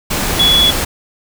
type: tone in noise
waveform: sine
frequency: 3387 Hz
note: G#7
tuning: 33 cents sharp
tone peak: -8 dBFS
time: 0.39-0.71 s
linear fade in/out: 10 ms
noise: pink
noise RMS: -17 dBFS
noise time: 0.1-0.85 s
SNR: +6 dB
effects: none

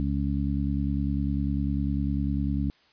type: harmonic tone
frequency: 70 Hz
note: C#2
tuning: 18 cents sharp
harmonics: 1 / 2 / 3 / 4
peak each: -28 / -30 / -30 / -31 dBFS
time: 0-2.7 s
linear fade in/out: 0 ms
effects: white hiss -61 dBFS RMS until 2.92 s + resampled to 11025 Hz

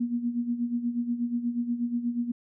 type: tone with tremolo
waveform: sine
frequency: 238.9 Hz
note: A#3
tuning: 43 cents sharp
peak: -23 dBFS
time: 0-2.32 s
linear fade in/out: 10 ms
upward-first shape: sine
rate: 8.3 Hz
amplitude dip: 70%
effects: none

